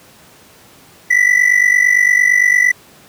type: ring-modulated tone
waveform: triangle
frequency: 1975.5 Hz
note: B6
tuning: in tune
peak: -4 dBFS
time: 1.1-2.72 s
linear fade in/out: 10 ms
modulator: 24.4 Hz
effects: pink hiss -44 dBFS RMS until 3.08 s + high-pass 100 Hz 12 dB/octave